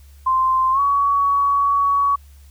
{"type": "tone with pitch glide", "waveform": "sine", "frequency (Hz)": [1044, 1125.4], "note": ["C6", "C#6"], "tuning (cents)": [-4, 26], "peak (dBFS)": -14, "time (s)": [0.26, 2.16], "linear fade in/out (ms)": 10, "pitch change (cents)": 130, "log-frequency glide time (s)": [0.72, 0.8], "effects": ["added 70 Hz sine -42 dBFS peak until 2.5 s", "white hiss -56 dBFS RMS until 2.5 s"]}